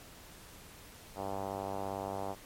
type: tone with low-pass filter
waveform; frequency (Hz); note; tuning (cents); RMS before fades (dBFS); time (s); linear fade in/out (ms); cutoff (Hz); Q
5% pulse; 97.8; G2; -4; -38; 1.15-2.36; 50; 790; 2.3
effects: pink hiss -53 dBFS RMS until 2.45 s + MP3 64 kbps